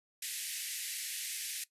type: band-pass noise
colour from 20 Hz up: white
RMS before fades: -40 dBFS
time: 0.22-1.64 s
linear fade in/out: 5 ms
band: 1800 to 13000 Hz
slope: 48 dB/octave
effects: noise-tail reverb RT60 0.1 s tail -17 dB re dry + resampled to 32000 Hz